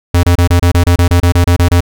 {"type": "tone bursts", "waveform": "square", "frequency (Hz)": 87.4, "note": "F2", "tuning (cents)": 2, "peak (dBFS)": -6, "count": 14, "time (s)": [0.14, 1.806], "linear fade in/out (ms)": 5, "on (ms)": 93, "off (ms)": 28, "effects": []}